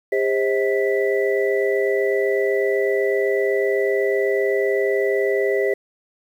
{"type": "tone cluster", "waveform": "sine", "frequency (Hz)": [402.1, 530, 638, 1975], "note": ["G4", "C5", "D#5", "B6"], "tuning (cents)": [44, 22, 43, 0], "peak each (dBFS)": [-19, -23, -26, -27], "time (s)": [0.12, 5.74], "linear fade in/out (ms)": 5, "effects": ["8-bit"]}